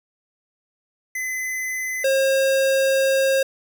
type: tone pair in turn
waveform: square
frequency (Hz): 2029 / 537.4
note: B6 / C5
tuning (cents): +46 / +46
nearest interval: octave + major seventh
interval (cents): 2300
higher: first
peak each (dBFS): -25 / -17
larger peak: second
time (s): 1.15-2.04 / 2.04-3.43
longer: second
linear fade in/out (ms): 5
effects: none